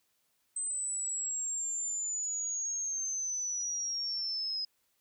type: linear sweep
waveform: sine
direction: down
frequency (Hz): 8200 to 5050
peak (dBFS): -32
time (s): 0.56-4.65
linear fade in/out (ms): 5
effects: white hiss -75 dBFS RMS until 5 s